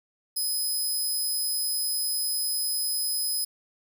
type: tone with amplitude modulation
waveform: 10% pulse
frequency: 5050 Hz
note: D#8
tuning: 25 cents sharp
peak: -18 dBFS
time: 0.36-3.45 s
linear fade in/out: 10 ms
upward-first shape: sine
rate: 180 Hz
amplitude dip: 45%
effects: 10-bit